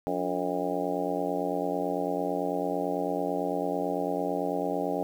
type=harmonic tone with a mistuned harmonic; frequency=89 Hz; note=F2; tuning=33 cents sharp; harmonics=2 / 3 / 4 / 5 / 6 / 7 / 8 / 9; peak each=-38 / -33 / -38 / -34 / -35 / -34 / -38 / -35 dBFS; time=0.07-5.03 s; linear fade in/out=0 ms; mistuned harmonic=3; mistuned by=+110 cents; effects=9-bit